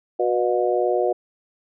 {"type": "harmonic tone with a mistuned harmonic", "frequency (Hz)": 122.1, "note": "B2", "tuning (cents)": -19, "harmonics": [3, 4, 5, 6], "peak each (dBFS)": [-22, -23, -24, -25], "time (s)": [0.19, 1.13], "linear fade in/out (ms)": 10, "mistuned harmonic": 6, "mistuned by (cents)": -35, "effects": []}